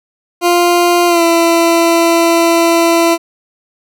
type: tone with pitch glide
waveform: 20% pulse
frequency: 349.2 to 335.7 Hz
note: F4 to E4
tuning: 0 to +32 cents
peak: -3 dBFS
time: 0.41-3.18 s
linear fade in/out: 50 ms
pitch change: -68 cents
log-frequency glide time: 1.07-1.22 s
effects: none